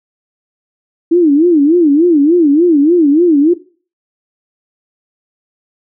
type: tone with vibrato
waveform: sine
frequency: 316 Hz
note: D#4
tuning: 27 cents sharp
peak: -5 dBFS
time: 1.11-3.54 s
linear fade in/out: 10 ms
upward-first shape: sine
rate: 3.4 Hz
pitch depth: 210 cents each way
effects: noise-tail reverb RT60 0.4 s tail -18 dB re dry